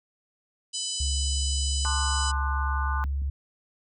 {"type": "harmonic tone", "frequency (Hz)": 998, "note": "B5", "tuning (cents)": 18, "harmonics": [3, 4, 5, 6, 7, 8, 9], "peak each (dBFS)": [-35, -39, -34, -40, -37, -36, -40], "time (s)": [0.73, 2.32], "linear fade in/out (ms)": 20}
{"type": "tone", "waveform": "sine", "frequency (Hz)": 69.3, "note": "C#2", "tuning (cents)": 0, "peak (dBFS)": -25, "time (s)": [1, 3.3], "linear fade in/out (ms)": 5}
{"type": "chord", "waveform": "sine", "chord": "D dominant seventh", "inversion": "second", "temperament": "equal with one note detuned", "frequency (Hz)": [880, 1046.5, 1200, 1480], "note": ["A5", "C6", "D6", "F#6"], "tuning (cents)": [0, 0, 37, 0], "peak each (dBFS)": -34, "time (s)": [1.85, 3.04], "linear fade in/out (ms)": 0}
{"type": "clicks", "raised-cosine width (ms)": 5, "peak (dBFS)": [-28, -32], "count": 2, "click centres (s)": [3.048, 3.219]}
{"effects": []}